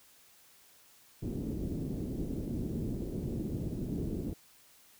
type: low-pass noise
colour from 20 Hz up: white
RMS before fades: -36 dBFS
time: 1.22-4.34 s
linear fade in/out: 10 ms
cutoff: 330 Hz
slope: 24 dB/octave
effects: white hiss -61 dBFS RMS until 4.99 s